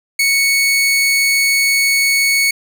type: tone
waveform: sawtooth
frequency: 2217 Hz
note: C#7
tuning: in tune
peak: -8 dBFS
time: 0.19-2.51 s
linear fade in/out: 5 ms
effects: none